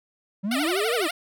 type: linear two-way sweep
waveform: triangle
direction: up then down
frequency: 185 to 495.5 to 289.9 Hz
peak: -22 dBFS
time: 0.43-1.08 s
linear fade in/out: 20 ms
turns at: 0.95 s
type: tone with vibrato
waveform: 10% pulse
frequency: 669 Hz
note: E5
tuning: 25 cents sharp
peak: -17 dBFS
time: 0.51-1.11 s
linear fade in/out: 5 ms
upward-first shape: triangle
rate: 12 Hz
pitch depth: 250 cents each way
effects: none